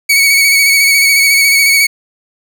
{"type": "tone with vibrato", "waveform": "sawtooth", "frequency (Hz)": 2235, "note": "C#7", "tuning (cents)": 14, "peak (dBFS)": -3, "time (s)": [0.09, 1.87], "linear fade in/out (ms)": 10, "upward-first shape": "square", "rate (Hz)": 14, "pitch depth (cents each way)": 24, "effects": []}